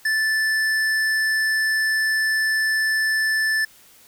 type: tone with hard clipping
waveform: sine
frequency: 1755 Hz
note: A6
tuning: 5 cents flat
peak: -20 dBFS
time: 0.05-3.65 s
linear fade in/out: 5 ms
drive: 11 dB
effects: white hiss -51 dBFS RMS until 4.07 s